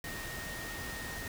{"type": "tone in noise", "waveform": "sine", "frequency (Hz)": 1854, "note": "A#6", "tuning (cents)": -10, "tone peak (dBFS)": -43, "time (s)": [0.04, 1.28], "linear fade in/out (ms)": 2, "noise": "pink", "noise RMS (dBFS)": -42, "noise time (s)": [0.04, 1.28], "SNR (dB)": -4, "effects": []}